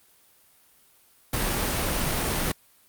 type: noise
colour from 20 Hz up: pink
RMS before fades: -26 dBFS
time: 1.33-2.52 s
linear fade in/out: 5 ms
effects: white hiss -59 dBFS RMS until 2.88 s + Opus 32 kbps